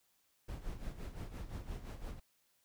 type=noise with tremolo; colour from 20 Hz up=brown; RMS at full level=-41 dBFS; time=0.48-2.2 s; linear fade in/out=10 ms; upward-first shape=sine; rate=5.8 Hz; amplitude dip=70%; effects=white hiss -75 dBFS RMS until 2.64 s